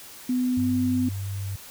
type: tone with pitch glide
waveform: sine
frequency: 251.1 to 252.6 Hz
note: B3 to B3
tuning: +29 to +39 cents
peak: -21 dBFS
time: 0.29-1.09 s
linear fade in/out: 5 ms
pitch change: +10 cents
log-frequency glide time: 0.46-0.86 s
type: tone with vibrato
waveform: sine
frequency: 97.9 Hz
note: G2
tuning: 2 cents flat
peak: -28 dBFS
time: 0.57-1.56 s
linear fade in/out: 5 ms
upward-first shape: sine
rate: 1.6 Hz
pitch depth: 10 cents each way
effects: white hiss -44 dBFS RMS until 1.7 s